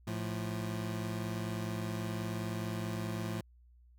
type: tone pair together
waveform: 25% pulse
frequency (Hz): 109.4 / 173.66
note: A2 / F3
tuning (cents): -9 / -9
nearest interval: minor sixth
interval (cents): 800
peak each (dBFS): -33 / -36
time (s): 0.07-3.41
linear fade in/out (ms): 5
effects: added 60 Hz sine -58 dBFS peak until 3.98 s